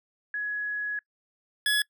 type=tone pair in turn; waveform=sine / 25% pulse; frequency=1680 / 1691.7 Hz; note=G#6 / G#6; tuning=+19 / +31 cents; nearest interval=unison; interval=12 cents; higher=second; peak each=-28 / -18 dBFS; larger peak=second; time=0.34-0.99 / 1.66-1.82 s; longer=first; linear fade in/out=2 ms; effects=noise-tail reverb RT60 0.1 s tail -25 dB re dry